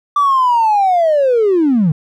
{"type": "linear sweep", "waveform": "triangle", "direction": "down", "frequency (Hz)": [1174.7, 144.2], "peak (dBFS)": -6, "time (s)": [0.16, 1.92], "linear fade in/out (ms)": 5, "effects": ["tanh soft clip ceiling -6 dBFS"]}